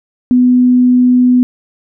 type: tone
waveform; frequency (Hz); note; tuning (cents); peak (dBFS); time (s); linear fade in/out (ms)
sine; 249.2; B3; +16; -5; 0.31-1.43; 0
effects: none